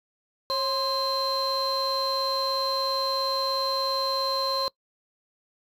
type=tone cluster; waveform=triangle; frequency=542 / 1047 / 4115 Hz; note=C#5 / C6 / C8; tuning=-39 / +1 / -30 cents; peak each=-26 dBFS; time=0.5-4.68 s; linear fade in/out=0 ms; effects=noise-tail reverb RT60 0.1 s tail -24 dB re dry + tanh soft clip ceiling -18 dBFS